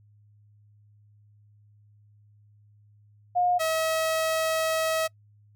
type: tone pair in turn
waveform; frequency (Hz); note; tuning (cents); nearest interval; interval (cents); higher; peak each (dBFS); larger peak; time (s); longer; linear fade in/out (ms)
sine / sawtooth; 715 / 641.8; F5 / E5; +41 / -46; major second; 187; first; -20; neither; 3.35-3.59 / 3.59-5.08; second; 20
effects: noise-tail reverb RT60 0.1 s tail -26 dB re dry + added 104 Hz sine -55 dBFS peak until 5.55 s